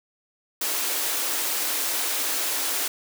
white high-pass noise, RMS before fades -26 dBFS, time 0.61-2.88 s, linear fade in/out 5 ms, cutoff 260 Hz, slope 96 dB/octave, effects none

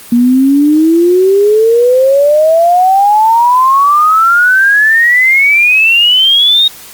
sine exponential sweep, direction up, 234.9 to 3756 Hz, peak -4 dBFS, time 0.12-6.68 s, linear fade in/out 5 ms, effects white hiss -32 dBFS RMS until 6.93 s + Opus 32 kbps

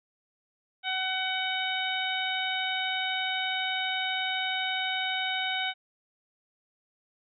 harmonic tone with a mistuned harmonic, 752 Hz, F#5, 28 cents sharp, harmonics 1 / 2 / 3 / 4 / 5, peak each -34 / -34 / -34 / -34 / -34 dBFS, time 0.83-5.74 s, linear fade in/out 50 ms, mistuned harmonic 5, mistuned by -17 cents, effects none

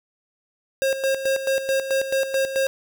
square tone with tremolo, 537 Hz, C5, 45 cents sharp, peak -19 dBFS, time 0.82-2.67 s, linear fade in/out 0 ms, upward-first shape square, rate 4.6 Hz, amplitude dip 65%, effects none

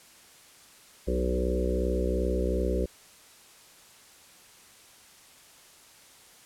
harmonic tone with a mistuned harmonic, 62.7 Hz, B1, 27 cents sharp, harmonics 1 / 3 / 4 / 5 / 6 / 7 / 8 / 9, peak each -28 / -34 / -39 / -36 / -32 / -36 / -33 / -37 dBFS, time 1.07-2.86 s, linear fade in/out 10 ms, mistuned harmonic 7, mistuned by -20 cents, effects white hiss -54 dBFS RMS until 6.45 s + low-pass 11000 Hz 12 dB/octave

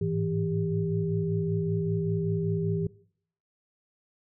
sine tone cluster, 103.8 / 109 / 164 / 399 Hz, G#2 / A2 / E3 / G4, 0 / -16 / -9 / +31 cents, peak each -34 / -34 / -28 / -31 dBFS, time 0.01-2.87 s, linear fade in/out 5 ms, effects noise-tail reverb RT60 0.6 s tail -20 dB re dry

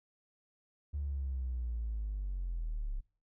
triangle linear sweep, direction down, 73.42 to 33.35 Hz, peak -30 dBFS, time 0.93-3.01 s, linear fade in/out 20 ms, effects noise-tail reverb RT60 0.4 s tail -26 dB re dry + tanh soft clip ceiling -31 dBFS

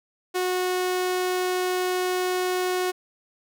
sawtooth tone, 365.6 Hz, F#4, 21 cents flat, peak -19 dBFS, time 0.34-2.92 s, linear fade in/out 20 ms, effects none

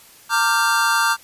square chord, G minor seventh, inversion first, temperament equal with one note detuned, 915.8 / 1174.7 / 1396.9 / 1568 Hz, Bb5 / D6 / F6 / G6, -31 / 0 / 0 / 0 cents, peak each -22 dBFS, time 0.29-1.17 s, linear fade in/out 50 ms, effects white hiss -47 dBFS RMS until 1.23 s + resampled to 32000 Hz

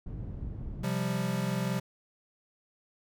white low-pass noise, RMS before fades -38 dBFS, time 0.06-0.84 s, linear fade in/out 5 ms, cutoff 100 Hz, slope 12 dB/octave
square chord, C suspended fourth, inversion none, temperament equal, 130.81 / 174.61 / 196 Hz, C3 / F3 / G3, 0 / 0 / 0 cents, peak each -34 dBFS, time 0.83-1.8 s, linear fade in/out 10 ms
effects none

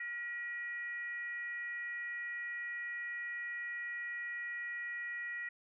sine tone with frequency modulation, 1916 Hz, A#6, 47 cents sharp, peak -38 dBFS, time 0-5.49 s, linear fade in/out 5 ms, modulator 504 Hz, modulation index 0.41, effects none

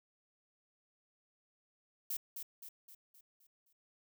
violet noise with echo, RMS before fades -38 dBFS, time 2.1-2.17 s, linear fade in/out 5 ms, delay 260 ms, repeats 6, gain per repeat -6 dB, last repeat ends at 3.73 s, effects none

